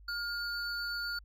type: tone pair together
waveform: triangle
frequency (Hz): 1416 / 4496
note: F6 / C#8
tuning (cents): +23 / +24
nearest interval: octave + minor sixth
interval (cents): 2001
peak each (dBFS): -34 / -37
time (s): 0.08-1.19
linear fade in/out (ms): 5
effects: added 50 Hz sine -52 dBFS peak until 1.24 s